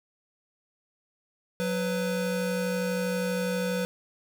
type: tone pair together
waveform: square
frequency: 183.6 / 498.4 Hz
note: F#3 / B4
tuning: -13 / +16 cents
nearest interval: octave + perfect fourth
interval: 1729 cents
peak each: -30 / -30 dBFS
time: 1.6-3.85 s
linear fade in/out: 0 ms
effects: none